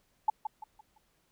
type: tone with echo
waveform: sine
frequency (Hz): 860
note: A5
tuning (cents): -40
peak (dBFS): -21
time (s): 0.28-0.3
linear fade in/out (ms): 5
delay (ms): 170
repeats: 4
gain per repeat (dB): -9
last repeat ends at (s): 0.98
effects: pink hiss -72 dBFS RMS until 1.31 s